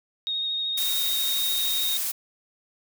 sine tone with vibrato, 3729 Hz, A#7, in tune, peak -25 dBFS, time 0.27-1.97 s, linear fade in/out 0 ms, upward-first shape triangle, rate 13 Hz, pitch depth 20 cents each way
blue noise, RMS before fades -28 dBFS, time 0.77-2.12 s, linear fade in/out 10 ms
effects none

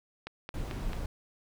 click train, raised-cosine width 0.3 ms, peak -23 dBFS, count 4, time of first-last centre 0.27-0.932 s, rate 4.53 Hz
brown noise, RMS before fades -35 dBFS, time 0.54-1.06 s, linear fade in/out 2 ms
effects none

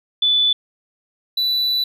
sine / triangle tone pair in turn, 3482 / 3969 Hz, A7 / B7, -19 / +8 cents, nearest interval major second, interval 227 cents, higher second, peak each -13 / -15 dBFS, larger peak first, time 0.22-0.53 / 1.37-1.84 s, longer second, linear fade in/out 5 ms, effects none

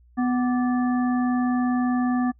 harmonic tone with a mistuned harmonic, 248.7 Hz, B3, 12 cents sharp, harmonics 1 / 3 / 5 / 7, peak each -20 / -30 / -34 / -37 dBFS, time 0.17-2.32 s, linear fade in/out 20 ms, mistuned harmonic 5, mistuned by -100 cents, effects noise-tail reverb RT60 0.1 s tail -25 dB re dry + added 60 Hz sine -52 dBFS peak until 2.39 s

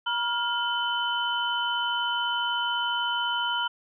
sine tone cluster, 960 / 1406 / 3038 Hz, B5 / F6 / F#7, -49 / +11 / +45 cents, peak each -29 dBFS, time 0.06-3.68 s, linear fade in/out 10 ms, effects none

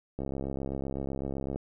click train, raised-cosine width 2 ms, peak -21 dBFS, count 94, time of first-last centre 0.19-1.56 s, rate 67.9 Hz, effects none

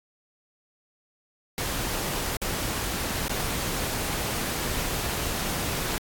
pink noise with dropouts, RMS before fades -29 dBFS, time 1.58-5.98 s, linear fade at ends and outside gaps 0 ms, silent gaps 2.368-2.417 / 3.281-3.295 s, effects AAC 64 kbps

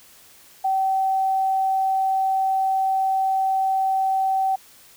sine tone, 768 Hz, G5, 36 cents flat, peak -18 dBFS, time 0.64-4.56 s, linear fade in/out 10 ms, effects white hiss -50 dBFS RMS until 4.96 s

